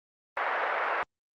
white band-pass noise, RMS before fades -29 dBFS, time 0.37-1.03 s, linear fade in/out 0 ms, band 510 to 1800 Hz, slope 24 dB/octave, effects Opus 32 kbps

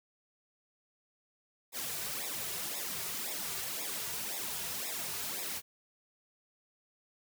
white noise with flanger, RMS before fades -38 dBFS, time 1.72-5.62 s, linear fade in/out 50 ms, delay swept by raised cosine 0.66 to 3.86 ms, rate 1.9 Hz, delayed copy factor -0.95, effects none

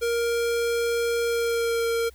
square tone with pitch glide, 468.4 to 462.2 Hz, A#4 to A#4, +8 to -15 cents, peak -23 dBFS, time 0.01-2.1 s, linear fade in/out 20 ms, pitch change -23 cents, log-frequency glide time 1.23-1.87 s, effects added 64 Hz sine -48 dBFS peak until 2.14 s + white hiss -58 dBFS RMS until 2.14 s

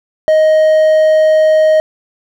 triangle tone, 625 Hz, D#5, 8 cents sharp, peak -4 dBFS, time 0.28-1.8 s, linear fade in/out 0 ms, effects none

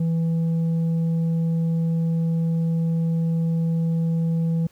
sine tone with tanh clipping, 164.81 Hz, E3, in tune, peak -20 dBFS, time 0-4.67 s, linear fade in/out 5 ms, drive 4 dB, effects pink hiss -58 dBFS RMS until 4.71 s

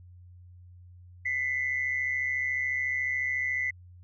sine tone pair together, 2000 / 2134 Hz, B6 / C7, +21 / +34 cents, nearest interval minor second, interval 113 cents, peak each -27 / -33 dBFS, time 1.25-3.71 s, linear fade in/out 10 ms, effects tanh soft clip ceiling -19 dBFS + added 89 Hz sine -48 dBFS peak until 4.03 s

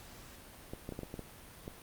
clicks, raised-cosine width 2 ms, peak -27 dBFS, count 8, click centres 0.735 / 0.891 / 0.923 / 0.991 / 1.033 / 1.141 / 1.193 / 1.679 s, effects pink hiss -53 dBFS RMS until 1.82 s + Opus 48 kbps

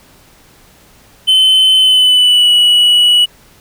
triangle tone with pitch glide, 3057 to 2936 Hz, G7 to F#7, -44 to -14 cents, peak -4 dBFS, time 1.27-3.26 s, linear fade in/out 20 ms, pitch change -70 cents, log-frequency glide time 1.79-2.51 s, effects pink hiss -45 dBFS RMS until 3.6 s

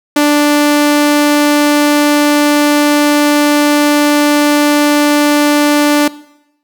sawtooth tone, 293.7 Hz, D4, in tune, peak -3 dBFS, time 0.16-6.08 s, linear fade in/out 5 ms, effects noise-tail reverb RT60 0.8 s tail -19 dB re dry

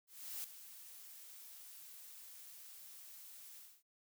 blue noise with ADSR envelope, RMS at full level -43 dBFS, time 0.07-3.83 s, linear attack 370 ms, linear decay 5 ms, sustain -12 dB, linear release 250 ms, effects none

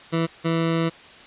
20% pulse tone pair in turn, 164.81 / 164.81 Hz, E3 / E3, 0 / 0 cents, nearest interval unison, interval 0 cents, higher neither, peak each -15 dBFS, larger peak neither, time 0.12-0.27 / 0.44-0.9 s, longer second, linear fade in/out 20 ms, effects white hiss -45 dBFS RMS until 1.26 s + resampled to 8000 Hz

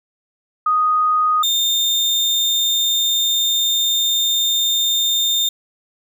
sine / 35% pulse tone pair in turn, 1244 / 3628 Hz, D#6 / A#7, -1 / -48 cents, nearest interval octave + perfect fifth, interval 1853 cents, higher second, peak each -13 dBFS, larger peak neither, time 0.66-1.43 / 1.43-5.49 s, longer second, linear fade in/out 5 ms, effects none

